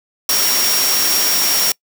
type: tone in noise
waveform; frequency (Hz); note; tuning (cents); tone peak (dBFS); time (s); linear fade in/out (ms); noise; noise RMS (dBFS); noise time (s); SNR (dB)
sine; 5588; F8; 0; -17; 0.29-1.72; 2; white; -17; 0.29-1.72; -3
effects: noise-tail reverb RT60 0.1 s tail -26 dB re dry + high-pass 200 Hz 12 dB/octave